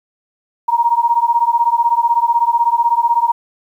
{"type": "beating tone pair", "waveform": "sine", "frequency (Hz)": [932.3, 948.3], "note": ["A#5", "A#5"], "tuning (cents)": [0, 29], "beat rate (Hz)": 16, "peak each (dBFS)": -14, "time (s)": [0.68, 3.32], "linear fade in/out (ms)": 10, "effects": ["8-bit"]}